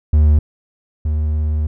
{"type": "tone pair in turn", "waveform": "triangle", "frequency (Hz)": [75.4, 76.45], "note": ["D2", "D#2"], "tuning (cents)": [46, -30], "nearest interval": "unison", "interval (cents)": 24, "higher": "second", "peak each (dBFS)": [-6, -13], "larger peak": "first", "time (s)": [[0.13, 0.39], [1.05, 1.67]], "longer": "second", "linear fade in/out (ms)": 5, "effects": []}